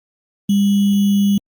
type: tone with sample-and-hold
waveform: sine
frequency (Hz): 200.9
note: G3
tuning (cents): +43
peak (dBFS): -11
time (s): 0.49-1.38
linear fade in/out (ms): 5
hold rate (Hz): 3150
effects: Opus 32 kbps